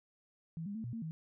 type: tone with pitch steps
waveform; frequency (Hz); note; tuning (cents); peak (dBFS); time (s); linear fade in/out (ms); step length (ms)
sine; 163.6 / 202.5 / 222.2 / 119.9 / 227.7 / 159.9; E3 / G#3 / A3 / A#2 / A#3 / D#3; -13 / -43 / +17 / +49 / -40 / +48; -38; 0.57-1.11; 0; 90
effects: none